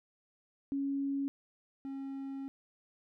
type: tone pair in turn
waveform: sine / triangle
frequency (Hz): 277.2 / 272.1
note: C#4 / C#4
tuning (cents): 0 / -32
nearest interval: unison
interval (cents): 32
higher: first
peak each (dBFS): -31 / -36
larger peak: first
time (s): 0.72-1.28 / 1.85-2.48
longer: second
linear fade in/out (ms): 0
effects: none